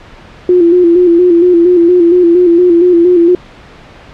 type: tone with vibrato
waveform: sine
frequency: 349.2 Hz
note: F4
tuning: in tune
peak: -3 dBFS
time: 0.49-3.35 s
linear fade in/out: 2 ms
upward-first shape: square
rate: 4.3 Hz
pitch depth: 51 cents each way
effects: pink hiss -35 dBFS RMS until 4.13 s + low-pass 3000 Hz 12 dB/octave